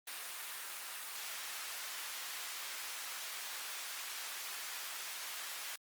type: high-pass noise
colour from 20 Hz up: pink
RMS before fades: -44 dBFS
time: 0.07-5.76 s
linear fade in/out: 5 ms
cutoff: 1300 Hz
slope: 12 dB/octave
effects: Opus 32 kbps